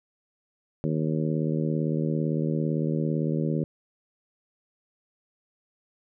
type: harmonic tone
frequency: 77.78 Hz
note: D#2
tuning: in tune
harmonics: 2 / 3 / 4 / 5 / 6 / 7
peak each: -26 / -30 / -32 / -34 / -36 / -37 dBFS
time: 0.84-3.64 s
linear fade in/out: 0 ms
effects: none